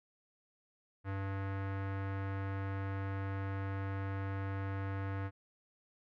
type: tone with low-pass filter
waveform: square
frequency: 97.6 Hz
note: G2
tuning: 7 cents flat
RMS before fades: -38 dBFS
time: 1.04-5.31 s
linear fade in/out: 50 ms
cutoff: 1700 Hz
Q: 1.9
effects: none